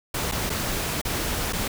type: noise with dropouts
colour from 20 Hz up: pink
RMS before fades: -27 dBFS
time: 0.14-1.68 s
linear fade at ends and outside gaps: 5 ms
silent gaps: 0.315-0.32 / 0.496-0.5 / 1.015-1.05 / 1.526-1.531 s
effects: none